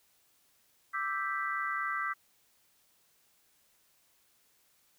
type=chord; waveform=sine; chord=E minor seventh; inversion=third; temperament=equal; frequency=1174.7 / 1318.5 / 1568 / 1975.5 Hz; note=D6 / E6 / G6 / B6; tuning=0 / 0 / 0 / 0 cents; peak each=-36 / -37 / -37 / -37 dBFS; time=0.93-2.14 s; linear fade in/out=20 ms; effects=white hiss -69 dBFS RMS until 4.98 s